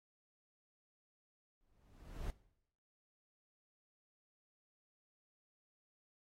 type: noise with exponential growth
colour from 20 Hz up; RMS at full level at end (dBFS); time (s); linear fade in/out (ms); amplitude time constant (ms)
brown; -40; 1.61-2.3; 0; 150
effects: noise-tail reverb RT60 0.8 s tail -20 dB re dry + AAC 48 kbps